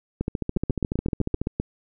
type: two click trains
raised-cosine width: 3 ms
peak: -11 / -12 dBFS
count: 9 / 18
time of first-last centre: 0.57-1.6 / 0.21-1.416 s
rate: 7.77 / 14.1 Hz
effects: none